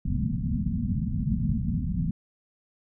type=low-pass noise; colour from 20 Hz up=white; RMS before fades=-27 dBFS; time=0.05-2.11 s; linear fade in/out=5 ms; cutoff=240 Hz; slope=96 dB/octave; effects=none